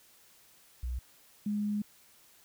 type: tone pair in turn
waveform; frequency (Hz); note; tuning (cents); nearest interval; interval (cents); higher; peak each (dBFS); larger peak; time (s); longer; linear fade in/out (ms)
sine; 61.74 / 207.7; B1 / G#3; 0 / 0; octave + major sixth; 2100; second; -32 / -29; second; 0.83-0.99 / 1.46-1.82; second; 5
effects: white hiss -61 dBFS RMS until 2.44 s